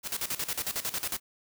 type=noise with tremolo; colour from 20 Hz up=white; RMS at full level=-31 dBFS; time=0.03-1.2 s; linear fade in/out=50 ms; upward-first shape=square; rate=11 Hz; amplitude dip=80%; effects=none